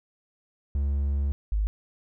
triangle / sine tone pair in turn, 70.3 / 51.87 Hz, C#2 / G#1, +25 / -1 cents, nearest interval perfect fourth, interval 526 cents, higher first, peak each -21 / -22 dBFS, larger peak first, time 0.75-1.32 / 1.52-1.67 s, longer first, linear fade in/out 0 ms, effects none

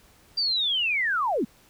sine linear sweep, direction down, 4752 to 179.5 Hz, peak -22 dBFS, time 0.37-1.45 s, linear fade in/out 10 ms, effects pink hiss -57 dBFS RMS until 1.69 s

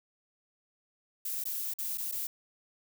violet noise with dropouts, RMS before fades -35 dBFS, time 1.25-2.27 s, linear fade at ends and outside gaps 5 ms, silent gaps 1.44-1.454 / 1.738-1.786 / 1.975-1.981 / 2.115-2.122 s, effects none

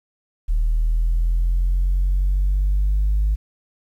sine linear sweep, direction up, 38.23 to 51.91 Hz, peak -14 dBFS, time 0.48-3.36 s, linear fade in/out 20 ms, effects tanh soft clip ceiling -13 dBFS + 9-bit

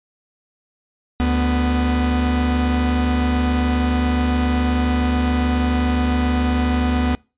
45% pulse tone pair together, 73.42 / 247.5 Hz, D2 / B3, 0 / +4 cents, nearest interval octave + major sixth, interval 2104 cents, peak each -19 dBFS, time 1.2-7.15 s, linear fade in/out 0 ms, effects noise-tail reverb RT60 0.3 s tail -25 dB re dry + resampled to 8000 Hz

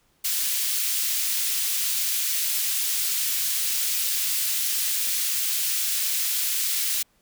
white high-pass noise, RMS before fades -25 dBFS, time 0.24-7.03 s, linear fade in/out 10 ms, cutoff 2600 Hz, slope 12 dB/octave, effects pink hiss -65 dBFS RMS until 7.21 s

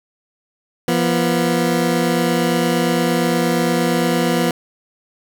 20% pulse tone pair together, 171.28 / 242.6 Hz, F3 / B3, -33 / -31 cents, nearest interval tritone, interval 602 cents, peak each -13 dBFS, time 0.88-4.51 s, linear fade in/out 2 ms, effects none

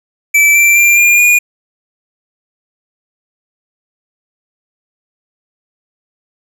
square tone with pitch steps, 2317 / 2347 / 2377 / 2407 / 2438 Hz, D7 / D7 / D7 / D7 / D#7, -24 / -2 / +20 / +42 / -36 cents, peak -6 dBFS, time 0.34-1.39 s, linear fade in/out 10 ms, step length 210 ms, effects none

